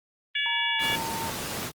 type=harmonic tone; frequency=570 Hz; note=C#5; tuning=48 cents sharp; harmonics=3 / 4 / 5 / 6; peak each=-30 / -30 / -30 / -30 dBFS; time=0.35-0.96 s; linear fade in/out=5 ms
type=tone with pitch glide; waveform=sine; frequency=932.3 to 906.8 Hz; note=A#5 to A#5; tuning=0 to -48 cents; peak=-32 dBFS; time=0.46-1.3 s; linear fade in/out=0 ms; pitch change=-48 cents; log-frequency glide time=0.71-0.78 s
type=noise; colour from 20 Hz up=pink; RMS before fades=-32 dBFS; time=0.79-1.72 s; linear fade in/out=50 ms
effects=high-pass 100 Hz 12 dB/octave + Opus 24 kbps